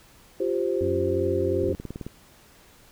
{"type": "chord", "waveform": "sine", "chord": "F suspended second", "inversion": "none", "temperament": "equal", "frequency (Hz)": [349.2, 392, 523.3], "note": ["F4", "G4", "C5"], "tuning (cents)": [0, 0, 0], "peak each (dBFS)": [-27, -26, -28], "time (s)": [0.4, 1.73], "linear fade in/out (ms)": 5}
{"type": "harmonic tone", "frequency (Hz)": 92.5, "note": "F#2", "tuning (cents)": 0, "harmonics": [1, 2, 3], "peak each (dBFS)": [-29, -39, -33], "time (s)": [0.81, 1.75], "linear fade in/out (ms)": 0}
{"type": "click train", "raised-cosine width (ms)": 3, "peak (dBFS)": -21, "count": 9, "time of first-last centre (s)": [1.64, 2.066], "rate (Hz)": 18.8}
{"effects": ["pink hiss -54 dBFS RMS until 2.91 s"]}